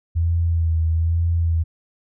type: tone with vibrato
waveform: sine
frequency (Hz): 82.7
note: E2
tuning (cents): +6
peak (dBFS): -16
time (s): 0.15-1.64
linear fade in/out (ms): 20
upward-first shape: sine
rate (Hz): 1.1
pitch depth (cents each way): 37
effects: none